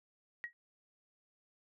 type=tone with exponential decay; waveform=sine; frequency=1900 Hz; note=A#6; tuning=33 cents sharp; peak=-34 dBFS; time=0.44-0.53 s; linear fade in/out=0 ms; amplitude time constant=19 ms; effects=none